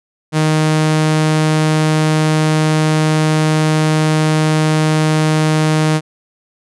sawtooth tone, 155.56 Hz, D#3, in tune, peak -7 dBFS, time 0.32-6.01 s, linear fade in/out 50 ms, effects resampled to 24000 Hz

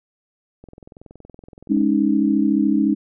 click train, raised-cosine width 2 ms, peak -28 dBFS, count 26, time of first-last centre 0.64-1.814 s, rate 21.3 Hz
sine chord, Ab suspended fourth, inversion none, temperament equal, 207.7 / 277.2 / 311.1 Hz, Ab3 / Db4 / Eb4, 0 / 0 / 0 cents, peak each -19 / -19 / -19 dBFS, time 1.69-2.95 s, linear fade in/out 20 ms
effects none

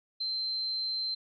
sine tone, 4113 Hz, C8, 30 cents flat, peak -30 dBFS, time 0.2-1.15 s, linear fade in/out 10 ms, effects none

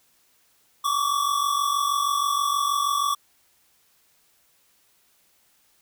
square tone pair together, 1116 / 1162.3 Hz, C#6 / D6, +11 / -18 cents, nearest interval minor second, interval 71 cents, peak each -26 / -24 dBFS, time 0.84-3.15 s, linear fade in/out 10 ms, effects white hiss -63 dBFS RMS until 5.81 s

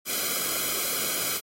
white noise with comb filter, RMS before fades -28 dBFS, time 0.05-1.41 s, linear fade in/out 50 ms, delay 1.1 ms, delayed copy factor -0.8, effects AAC 48 kbps

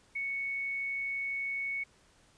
sine tone, 2217 Hz, C#7, in tune, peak -32 dBFS, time 0.15-1.84 s, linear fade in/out 10 ms, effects pink hiss -64 dBFS RMS until 2.37 s + resampled to 22050 Hz

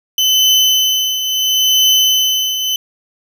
35% pulse tone with tremolo, 3034 Hz, F#7, 43 cents sharp, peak -6 dBFS, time 0.18-2.76 s, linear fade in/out 2 ms, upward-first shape triangle, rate 0.73 Hz, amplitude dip 65%, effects none

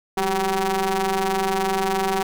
sawtooth ring-modulated tone, 188.8 Hz, F#3, 35 cents sharp, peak -13 dBFS, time 0.17-2.23 s, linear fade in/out 5 ms, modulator 578 Hz, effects none

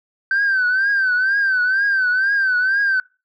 sine tone with vibrato, 1550 Hz, G6, 20 cents flat, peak -13 dBFS, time 0.31-3 s, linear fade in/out 2 ms, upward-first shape triangle, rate 2.1 Hz, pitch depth 110 cents each way, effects noise-tail reverb RT60 0.3 s tail -25 dB re dry + tanh soft clip ceiling -12 dBFS

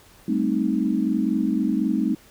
sine chord, A half-diminished seventh, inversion third, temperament equal, 196 / 220 / 261.6 / 311.1 Hz, G3 / A3 / C4 / Eb4, 0 / 0 / 0 / 0 cents, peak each -26 / -24 / -25 / -25 dBFS, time 0.28-2.15 s, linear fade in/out 5 ms, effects pink hiss -52 dBFS RMS until 2.3 s

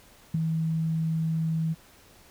sine tone with ADSR envelope, 161.2 Hz, E3, 38 cents flat, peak -19 dBFS, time 0.34-1.75 s, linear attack 8 ms, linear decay 6 ms, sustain -5 dB, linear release 31 ms, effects pink hiss -55 dBFS RMS until 2.3 s

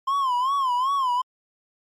triangle tone with vibrato, 1046.5 Hz, C6, in tune, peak -18 dBFS, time 0.07-1.22 s, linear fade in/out 10 ms, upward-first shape sine, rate 2.6 Hz, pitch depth 130 cents each way, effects MP3 64 kbps

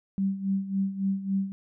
sine tone with tremolo, 194.5 Hz, G3, 13 cents flat, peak -22 dBFS, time 0.18-1.52 s, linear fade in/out 0 ms, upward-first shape sine, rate 3.6 Hz, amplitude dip 75%, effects none

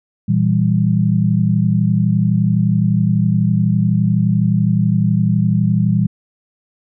sine chord, E diminished, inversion second, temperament equal with one note detuned, 116.54 / 164.15 / 196 Hz, Bb2 / E3 / G3, 0 / -7 / 0 cents, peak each -16 dBFS, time 0.28-6.07 s, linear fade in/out 10 ms, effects none

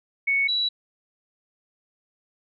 sine tone pair in turn, 2217 / 3922 Hz, C#7 / B7, 0 / -13 cents, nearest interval minor seventh, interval 987 cents, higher second, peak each -19 / -21 dBFS, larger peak first, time 0.27-0.48 / 0.48-0.69 s, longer neither, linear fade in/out 10 ms, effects none

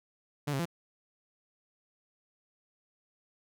sawtooth tone with pitch steps, 146 / 135.7 / 170.6 Hz, D3 / C#3 / F3, -10 / -36 / -40 cents, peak -26 dBFS, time 0.47-0.656 s, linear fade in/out 10 ms, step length 62 ms, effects none

